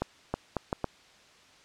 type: accelerating click train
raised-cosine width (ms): 1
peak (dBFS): -14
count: 5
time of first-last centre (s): 0.02-0.843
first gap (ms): 320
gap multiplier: 0.71
effects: white hiss -57 dBFS RMS until 1.64 s + low-pass 5000 Hz 12 dB/octave